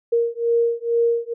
sine beating tone pair, 466.2 / 468.4 Hz, A#4 / A#4, 0 / +8 cents, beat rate 2.2 Hz, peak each -20 dBFS, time 0.12-1.34 s, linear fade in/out 10 ms, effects none

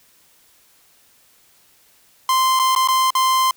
45% pulse tone with dropouts, 1042 Hz, C6, 7 cents flat, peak -14 dBFS, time 2.29-3.51 s, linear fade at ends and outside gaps 2 ms, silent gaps 2.592-2.596 / 2.751-2.761 / 2.875-2.885 / 3.105-3.151 s, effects white hiss -55 dBFS RMS until 3.56 s

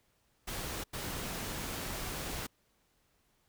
pink noise bursts at uneven times, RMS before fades -39 dBFS, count 2, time 0.47-0.84 / 0.93-2.47 s, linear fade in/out 10 ms, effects pink hiss -73 dBFS RMS until 3.48 s

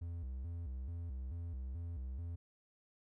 triangle tone with vibrato, 74.2 Hz, D2, 18 cents sharp, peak -38 dBFS, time 0.01-2.36 s, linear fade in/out 10 ms, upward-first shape square, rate 2.3 Hz, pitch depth 240 cents each way, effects none

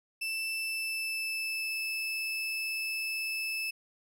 35% pulse tone with pitch glide, 2651 to 2622 Hz, E7 to E7, +9 to -10 cents, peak -30 dBFS, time 0.21-3.71 s, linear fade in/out 10 ms, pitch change -19 cents, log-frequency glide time 0.53-1.79 s, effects none

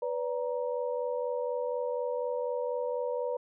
sine tone cluster, 492.9 / 577 / 941 Hz, B4 / D5 / A#5, -3 / -31 / +16 cents, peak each -31 / -35 / -40 dBFS, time 0.02-3.37 s, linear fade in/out 5 ms, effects none

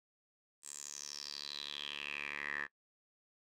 10% pulse tone with band-pass filter sweep, 72.4 Hz, D2, 24 cents flat, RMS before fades -44 dBFS, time 0.62-2.68 s, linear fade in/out 50 ms, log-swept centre 8200 to 1700 Hz, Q 6.5, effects noise-tail reverb RT60 0.1 s tail -21 dB re dry

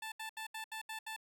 15% pulse tone bursts, 880 Hz, A5, in tune, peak -35 dBFS, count 7, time 0.02-1.164 s, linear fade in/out 5 ms, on 100 ms, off 74 ms, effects none

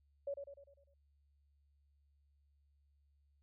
sine tone with echo, 562 Hz, C#5, 24 cents sharp, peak -37 dBFS, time 0.27-0.34 s, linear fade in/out 5 ms, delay 100 ms, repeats 6, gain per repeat -6 dB, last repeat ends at 0.94 s, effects added 71 Hz sine -70 dBFS peak until 3.42 s

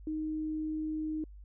sine tone, 310.6 Hz, D#4, 3 cents flat, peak -32 dBFS, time 0.07-1.24 s, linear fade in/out 2 ms, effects added 50 Hz sine -47 dBFS peak until 1.44 s

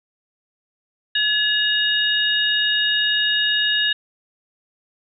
sine tone cluster, 1699 / 2870 / 3732 Hz, G#6 / F7 / A#7, +39 / +47 / +1 cents, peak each -21 dBFS, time 1.15-3.93 s, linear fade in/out 5 ms, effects none

